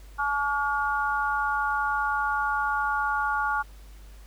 harmonic tone, 284.9 Hz, C#4, 48 cents sharp, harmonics 3 / 4 / 5, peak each -28 / -29 / -27 dBFS, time 0.18-3.63 s, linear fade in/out 20 ms, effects added 50 Hz sine -44 dBFS peak until 4.26 s + pink hiss -56 dBFS RMS until 4.26 s

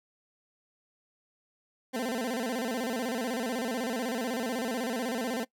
20% pulse tone with vibrato, 240.5 Hz, B3, 46 cents flat, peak -25 dBFS, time 1.93-5.45 s, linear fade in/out 20 ms, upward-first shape square, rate 16 Hz, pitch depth 130 cents each way, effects noise-tail reverb RT60 0.1 s tail -22 dB re dry

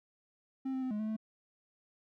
triangle tone with pitch steps, 265.1 / 261.5 / 257.6 / 210.1 / 216.3 / 218.6 Hz, C4 / C4 / C4 / G#3 / A3 / A3, +23 / -1 / -27 / +20 / -29 / -11 cents, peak -31 dBFS, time 0.65-1.166 s, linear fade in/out 10 ms, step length 86 ms, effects none

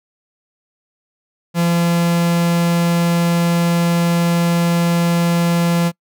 45% pulse tone, 170.8 Hz, F3, 38 cents flat, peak -13 dBFS, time 1.54-5.92 s, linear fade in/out 50 ms, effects noise-tail reverb RT60 0.1 s tail -26 dB re dry

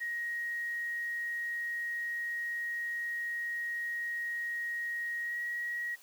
sine tone with pitch glide, 1884 to 1902.6 Hz, A#6 to A#6, +18 to +35 cents, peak -33 dBFS, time 0-5.96 s, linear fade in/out 20 ms, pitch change +17 cents, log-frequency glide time 5.22-5.38 s, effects white hiss -58 dBFS RMS until 6.02 s + high-pass 300 Hz 12 dB/octave

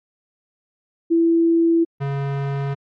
sine / square tone pair in turn, 333 / 139.28 Hz, E4 / C#3, +18 / +9 cents, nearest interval octave + minor third, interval 1509 cents, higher first, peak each -13 / -22 dBFS, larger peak first, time 1.1-1.85 / 2-2.75 s, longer neither, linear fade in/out 20 ms, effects low-pass 2000 Hz 12 dB/octave + AAC 64 kbps

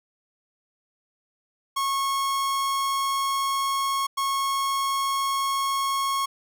45% pulse tone bursts at uneven times, 1094 Hz, C#6, 23 cents flat, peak -23 dBFS, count 2, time 1.76-4.07 / 4.17-6.26 s, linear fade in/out 10 ms, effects none

